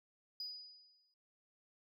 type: tone with exponential decay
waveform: sine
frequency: 4940 Hz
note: D#8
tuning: 13 cents flat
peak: -38 dBFS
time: 0.4-1.14 s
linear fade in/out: 2 ms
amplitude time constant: 160 ms
effects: noise-tail reverb RT60 0.6 s tail -23 dB re dry + tanh soft clip ceiling -37 dBFS